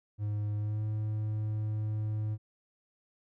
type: tone with pitch glide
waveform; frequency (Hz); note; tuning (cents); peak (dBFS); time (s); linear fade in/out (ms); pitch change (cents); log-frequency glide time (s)
triangle; 104.5 to 107.25; G#2 to A2; +11 to -44; -28; 0.18-2.38; 50; +45; 0.57-0.82
effects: none